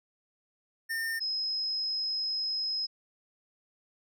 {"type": "tone pair in turn", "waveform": ["square", "sine"], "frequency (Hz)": [1813, 5115], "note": ["A#6", "D#8"], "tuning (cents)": [-49, 47], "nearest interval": "octave + tritone", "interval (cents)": 1796, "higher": "second", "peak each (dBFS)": [-31, -29], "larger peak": "second", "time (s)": [[0.89, 1.2], [1.2, 2.87]], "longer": "second", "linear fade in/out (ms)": 20, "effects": []}